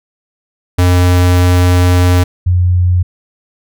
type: tone pair in turn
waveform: square / sine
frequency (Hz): 89.5 / 89.5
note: F2 / F2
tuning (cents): +43 / +43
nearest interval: unison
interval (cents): 0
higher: neither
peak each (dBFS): -7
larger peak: neither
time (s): 0.78-2.24 / 2.46-3.03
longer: first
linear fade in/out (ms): 10
effects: none